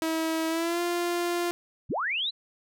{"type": "tone with pitch glide", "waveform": "sawtooth", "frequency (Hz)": [322.6, 347.8], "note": ["E4", "F4"], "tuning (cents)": [-37, -7], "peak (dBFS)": -22, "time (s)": [0.02, 1.51], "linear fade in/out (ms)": 0, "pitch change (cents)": 130, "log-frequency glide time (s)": [0.48, 0.81]}
{"type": "linear sweep", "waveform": "sine", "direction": "up", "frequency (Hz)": [43.31, 4100], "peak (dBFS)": -26, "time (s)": [1.89, 2.31], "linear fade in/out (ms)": 20}
{"effects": []}